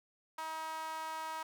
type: tone with high-pass filter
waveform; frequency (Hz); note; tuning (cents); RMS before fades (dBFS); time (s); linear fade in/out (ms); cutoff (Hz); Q
sawtooth; 318.1; D#4; +38; -41; 0.38-1.43; 5; 1000; 4
effects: none